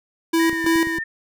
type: tone with tremolo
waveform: square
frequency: 329.6 Hz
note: E4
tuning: in tune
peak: -16 dBFS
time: 0.33-0.99 s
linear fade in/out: 10 ms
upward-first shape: square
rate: 3 Hz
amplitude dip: 65%
type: tone with vibrato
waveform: sine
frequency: 1841 Hz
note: A#6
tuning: 22 cents flat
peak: -24 dBFS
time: 0.39-1.04 s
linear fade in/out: 10 ms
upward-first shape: sine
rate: 2.9 Hz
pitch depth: 38 cents each way
type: click train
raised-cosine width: 3 ms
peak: -22 dBFS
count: 5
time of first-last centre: 0.53-0.985 s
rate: 8.79 Hz
effects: none